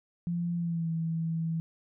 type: tone with pitch glide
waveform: sine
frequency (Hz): 172.3 to 163.57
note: F3 to E3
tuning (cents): -23 to -13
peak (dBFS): -28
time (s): 0.27-1.6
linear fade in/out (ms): 0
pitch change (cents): -90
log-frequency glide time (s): 0.56-0.9
effects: none